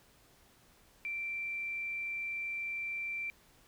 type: tone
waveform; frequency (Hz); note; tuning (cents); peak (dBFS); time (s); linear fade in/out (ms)
sine; 2349; D7; 0; -35; 1.05-3.3; 0
effects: pink hiss -64 dBFS RMS until 3.67 s